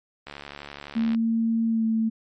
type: click train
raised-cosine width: 0.3 ms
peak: -21 dBFS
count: 64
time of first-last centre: 0.27-1.147 s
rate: 71.8 Hz
type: tone with pitch glide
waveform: sine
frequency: 227.1 to 223.1 Hz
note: A#3 to A3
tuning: -45 to +24 cents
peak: -20 dBFS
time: 0.95-2.1 s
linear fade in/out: 20 ms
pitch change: -31 cents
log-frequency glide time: 1.68-1.84 s
effects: MP3 48 kbps